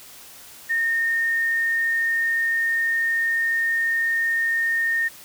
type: tone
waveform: sine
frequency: 1833 Hz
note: A#6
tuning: 30 cents flat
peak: -19 dBFS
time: 0.69-5.09 s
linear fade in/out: 20 ms
effects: white hiss -44 dBFS RMS until 5.24 s